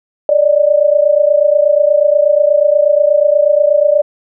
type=tone pair together; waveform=sine; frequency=576 / 604.3 Hz; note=D5 / D5; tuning=-34 / +49 cents; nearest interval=minor second; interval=83 cents; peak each=-10 dBFS; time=0.29-4.02 s; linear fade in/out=2 ms; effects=none